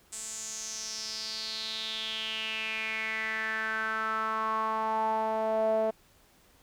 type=tone with band-pass filter sweep; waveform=sawtooth; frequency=220 Hz; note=A3; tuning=in tune; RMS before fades=-32 dBFS; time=0.12-5.91 s; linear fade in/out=10 ms; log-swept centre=8000 to 600 Hz; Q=5.8; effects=pink hiss -62 dBFS RMS until 6.62 s